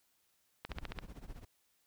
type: click train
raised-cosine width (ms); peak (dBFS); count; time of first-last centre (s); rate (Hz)
0.3; -24; 6; 0.65-0.988; 14.8
type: noise with tremolo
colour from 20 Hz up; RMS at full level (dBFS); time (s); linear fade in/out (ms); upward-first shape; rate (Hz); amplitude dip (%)
brown; -44; 0.69-1.45; 5; triangle; 15; 95
effects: white hiss -75 dBFS RMS until 1.86 s